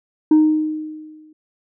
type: tone with exponential decay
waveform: sine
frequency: 309.4 Hz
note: D#4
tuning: 10 cents flat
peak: -5 dBFS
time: 0.31-1.33 s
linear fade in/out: 5 ms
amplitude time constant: 220 ms
effects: tanh soft clip ceiling -7 dBFS